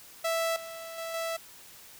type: tone with level steps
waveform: sawtooth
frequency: 659.3 Hz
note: E5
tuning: in tune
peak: -23 / -36 / -31 / -27 dBFS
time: 0.24-1.37 s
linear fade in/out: 10 ms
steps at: 0.56 / 0.98 / 1.14 s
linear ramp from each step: 2 ms
effects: white hiss -51 dBFS RMS until 1.99 s